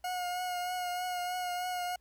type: tone with vibrato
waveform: 40% pulse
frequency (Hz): 721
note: F#5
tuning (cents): -45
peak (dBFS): -32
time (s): 0.04-1.96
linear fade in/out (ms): 5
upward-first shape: triangle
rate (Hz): 3.2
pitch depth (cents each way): 27
effects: added 60 Hz sine -66 dBFS peak until 2 s + pink hiss -75 dBFS RMS until 2 s